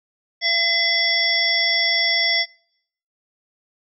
harmonic tone, 677 Hz, E5, 46 cents sharp, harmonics 1 / 3 / 5 / 7 / 8, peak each -30 / -20 / -23 / -28 / -21 dBFS, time 0.41-2.46 s, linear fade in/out 50 ms, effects noise-tail reverb RT60 0.7 s tail -26 dB re dry

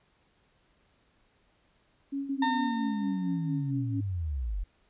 sine tone with tremolo, 277.2 Hz, C#4, in tune, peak -29 dBFS, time 2.12-4.01 s, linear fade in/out 10 ms, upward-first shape sine, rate 4.4 Hz, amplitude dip 65%
sine linear sweep, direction down, 277 to 40.9 Hz, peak -29 dBFS, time 2.29-4.64 s, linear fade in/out 10 ms
35% pulse tone with exponential decay, 910 Hz, A#5, 42 cents flat, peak -23 dBFS, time 2.42-3.71 s, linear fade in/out 5 ms, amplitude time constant 280 ms
effects pink hiss -68 dBFS RMS until 4.89 s + resampled to 8000 Hz

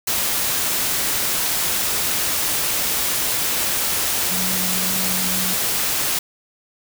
sine tone in noise, 185 Hz, F#3, in tune, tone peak -28 dBFS, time 4.31-5.54 s, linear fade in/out 5 ms, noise white, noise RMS -21 dBFS, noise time 0.07-6.19 s, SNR -10 dB, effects none

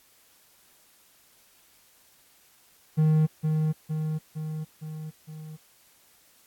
triangle tone with echo, 155.7 Hz, D#3, 2 cents sharp, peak -16 dBFS, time 2.97-3.27 s, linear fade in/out 20 ms, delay 460 ms, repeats 5, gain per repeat -4 dB, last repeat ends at 5.57 s, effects white hiss -60 dBFS RMS until 6.46 s + AAC 64 kbps

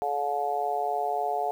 harmonic tone, 143.4 Hz, D3, 41 cents flat, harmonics 3 / 4 / 5 / 6, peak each -33 / -36 / -27 / -33 dBFS, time 0.02-1.51 s, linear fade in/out 0 ms, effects 9-bit

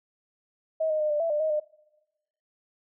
sine tone with pitch steps, 637 / 619 / 608 / 594 / 664 / 597 / 628 / 604 Hz, D#5 / D#5 / D#5 / D5 / E5 / D5 / D#5 / D5, +41 / -9 / -40 / +20 / +12 / +28 / +16 / +48 cents, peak -23 dBFS, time 0.8-1.6 s, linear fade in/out 10 ms, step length 100 ms, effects noise-tail reverb RT60 1.0 s tail -23 dB re dry

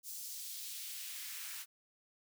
white noise with high-pass filter sweep, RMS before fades -45 dBFS, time 0.03-1.66 s, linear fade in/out 50 ms, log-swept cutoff 6200 to 1400 Hz, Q 1.1, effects none

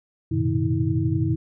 sine tone cluster, 93.2 / 113 / 125 / 153.2 / 321.7 Hz, F#2 / A2 / B2 / D#3 / E4, +13 / +47 / +21 / -27 / -42 cents, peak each -26 dBFS, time 0.31-1.36 s, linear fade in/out 10 ms, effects none

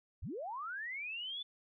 sine linear sweep, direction up, 40 to 3520 Hz, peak -39 dBFS, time 0.22-1.43 s, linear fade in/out 10 ms, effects none

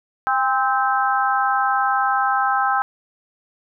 harmonic tone with a mistuned harmonic, 260 Hz, C4, 11 cents flat, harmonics 3 / 4 / 5 / 6, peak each -20 / -24 / -21 / -24 dBFS, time 0.27-2.82 s, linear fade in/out 0 ms, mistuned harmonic 3, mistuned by +45 cents, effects none

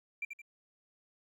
triangle tone with echo, 2359 Hz, D7, 7 cents sharp, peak -30 dBFS, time 0.22-0.25 s, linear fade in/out 5 ms, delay 84 ms, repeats 2, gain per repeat -8 dB, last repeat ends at 0.418 s, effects tanh soft clip ceiling -32 dBFS

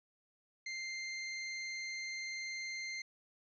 sawtooth tone, 2093 Hz, C7, in tune, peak -36 dBFS, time 0.66-3.02 s, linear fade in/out 5 ms, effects resampled to 16000 Hz

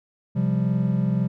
triangle chord, C suspended fourth, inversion none, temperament just, 130.81 / 174.42 / 196.22 Hz, C3 / F3 / G3, 0 / -2 / +2 cents, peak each -22 dBFS, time 0.35-1.28 s, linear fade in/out 20 ms, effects none

